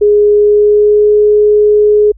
sine tone with pitch glide, 415.3 to 419.4 Hz, G#4 to G#4, 0 to +17 cents, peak -4 dBFS, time 0.01-2.12 s, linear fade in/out 10 ms, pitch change +17 cents, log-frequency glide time 0.34-1.12 s, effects added 50 Hz sine -34 dBFS peak until 2.17 s

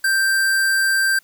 square tone, 1571 Hz, G6, 3 cents sharp, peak -16 dBFS, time 0.04-1.19 s, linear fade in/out 5 ms, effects white hiss -56 dBFS RMS until 1.23 s

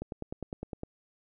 click train, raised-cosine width 2 ms, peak -23 dBFS, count 9, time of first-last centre 0.02-0.834 s, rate 9.83 Hz, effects none

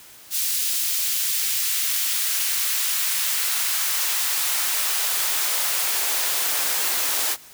white noise with high-pass filter sweep, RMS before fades -23 dBFS, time 0.3-7.37 s, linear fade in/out 50 ms, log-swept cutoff 3300 to 370 Hz, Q 0.71, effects white hiss -46 dBFS RMS until 7.53 s

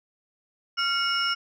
sine tone cluster, 1383 / 2201 / 2880 / 5360 Hz, F6 / C#7 / F#7 / E8, -17 / -13 / -47 / +28 cents, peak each -25 / -34 / -28 / -28 dBFS, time 0.77-1.35 s, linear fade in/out 20 ms, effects tanh soft clip ceiling -15 dBFS

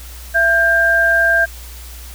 sine tone pair together, 670 / 1592.5 Hz, E5 / G6, +28 / +27 cents, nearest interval octave + minor third, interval 1499 cents, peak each -17 / -11 dBFS, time 0.34-1.46 s, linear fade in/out 20 ms, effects added 60 Hz sine -32 dBFS peak until 2.14 s + white hiss -38 dBFS RMS until 2.14 s

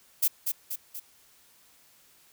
violet noise with echo, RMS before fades -23 dBFS, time 0.22-0.28 s, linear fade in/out 10 ms, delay 240 ms, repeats 3, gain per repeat -5 dB, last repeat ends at 1 s, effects white hiss -60 dBFS RMS until 2.32 s

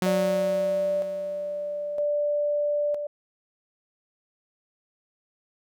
sawtooth tone with exponential decay, 183.6 Hz, F#3, 13 cents flat, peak -18 dBFS, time 0.02-2.05 s, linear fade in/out 2 ms, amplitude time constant 440 ms
sine tone with tremolo, 587.3 Hz, D5, in tune, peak -22 dBFS, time 0.06-3.07 s, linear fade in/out 5 ms, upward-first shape square, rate 0.52 Hz, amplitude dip 50%
effects none

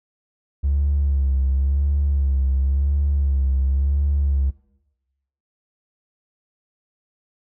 triangle tone with vibrato, 69 Hz, C#2, 7 cents flat, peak -13 dBFS, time 0.63-4.51 s, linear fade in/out 20 ms, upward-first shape sine, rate 0.94 Hz, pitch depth 61 cents each way, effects noise-tail reverb RT60 1.0 s tail -23 dB re dry + tanh soft clip ceiling -13 dBFS

